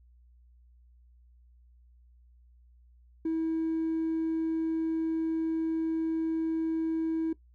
sine tone with hard clipping, 323.4 Hz, E4, 33 cents flat, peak -27 dBFS, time 3.25-7.33 s, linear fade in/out 5 ms, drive 1 dB, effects noise-tail reverb RT60 0.1 s tail -18 dB re dry + added 60 Hz sine -56 dBFS peak until 7.54 s

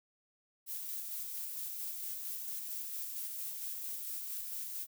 violet noise with tremolo, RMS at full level -40 dBFS, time 0.66-4.87 s, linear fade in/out 50 ms, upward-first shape square, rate 4.4 Hz, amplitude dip 25%, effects none

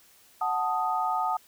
sine chord, D# diminished, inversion first, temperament equal, 740 / 880 / 1244.5 Hz, F#5 / A5 / D#6, 0 / 0 / 0 cents, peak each -29 dBFS, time 0.41-1.37 s, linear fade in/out 5 ms, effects white hiss -58 dBFS RMS until 1.47 s

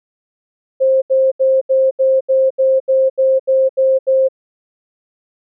sine tone bursts, 529 Hz, C5, 19 cents sharp, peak -9 dBFS, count 12, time 0.8-4.287 s, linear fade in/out 20 ms, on 220 ms, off 77 ms, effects none

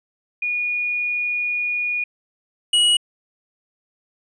sine / square tone pair in turn, 2447 / 2910 Hz, D#7 / F#7, -29 / -29 cents, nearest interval minor third, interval 300 cents, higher second, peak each -20 / -14 dBFS, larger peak second, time 0.42-2.04 / 2.73-2.97 s, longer first, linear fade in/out 5 ms, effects resampled to 22050 Hz

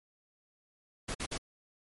pink noise bursts, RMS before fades -36 dBFS, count 3, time 1.08-1.379 s, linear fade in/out 10 ms, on 67 ms, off 49 ms, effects MP3 48 kbps

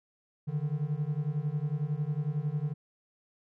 triangle beating tone pair, 143.5 / 154.5 Hz, D3 / D#3, -40 / -12 cents, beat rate 11 Hz, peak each -30 dBFS, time 0.47-2.74 s, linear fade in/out 20 ms, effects none

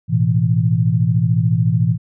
sine chord, A suspended second, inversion none, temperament just, 110 / 123.75 / 165 Hz, A2 / B2 / E3, 0 / +4 / +2 cents, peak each -17 dBFS, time 0.08-1.98 s, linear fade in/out 50 ms, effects none

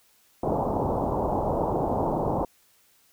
white low-pass noise, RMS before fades -26 dBFS, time 0.43-2.45 s, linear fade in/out 5 ms, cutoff 930 Hz, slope 48 dB/octave, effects white hiss -62 dBFS RMS until 3.12 s

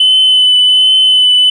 sine tone with vibrato, 3021 Hz, F#7, 35 cents sharp, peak -3 dBFS, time 0-1.5 s, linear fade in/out 5 ms, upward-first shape triangle, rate 1.3 Hz, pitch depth 19 cents each way, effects tanh soft clip ceiling -2 dBFS

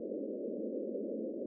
white band-pass noise, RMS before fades -39 dBFS, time 0-1.46 s, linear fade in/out 2 ms, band 200 to 570 Hz, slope 96 dB/octave, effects none

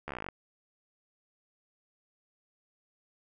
slowing click train, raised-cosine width 0.5 ms, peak -22 dBFS, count 13, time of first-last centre 0.08-0.287 s, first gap 13 ms, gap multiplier 1.05, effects none

